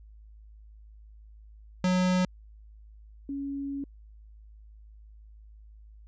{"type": "tone pair in turn", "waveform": ["square", "sine"], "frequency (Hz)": [183, 278.5], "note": ["F#3", "C#4"], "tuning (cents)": [-19, 8], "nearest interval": "perfect fifth", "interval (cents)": 727, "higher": "second", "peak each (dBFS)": [-23, -31], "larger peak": "first", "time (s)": [[1.84, 2.25], [3.29, 3.84]], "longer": "second", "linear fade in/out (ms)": 2, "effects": ["added 53 Hz sine -48 dBFS peak until 6.07 s", "resampled to 16000 Hz"]}